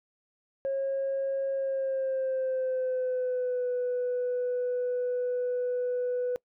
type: tone with pitch glide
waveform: sine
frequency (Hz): 543 to 495.1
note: C#5 to B4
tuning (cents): -36 to +4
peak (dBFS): -25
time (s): 0.65-6.36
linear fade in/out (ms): 0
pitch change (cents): -160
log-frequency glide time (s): 1.52-3.68
effects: noise-tail reverb RT60 0.1 s tail -24 dB re dry + tanh soft clip ceiling -24 dBFS